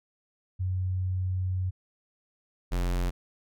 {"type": "tone pair in turn", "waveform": ["sine", "square"], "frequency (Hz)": [92.5, 44.39], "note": ["F#2", "F1"], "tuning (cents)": [0, 29], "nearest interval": "octave + minor second", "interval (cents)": 1271, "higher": "first", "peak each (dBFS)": -26, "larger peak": "neither", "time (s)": [[0.59, 1.71], [2.71, 3.11]], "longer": "first", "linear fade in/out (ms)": 20, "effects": []}